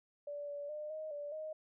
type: tone with pitch steps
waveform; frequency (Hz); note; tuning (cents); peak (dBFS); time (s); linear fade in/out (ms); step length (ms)
sine; 580 / 576 / 603 / 624 / 582 / 623; D5 / D5 / D5 / D#5 / D5 / D#5; -22 / -34 / +46 / +5 / -16 / +2; -40; 0.27-1.53; 5; 210
effects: none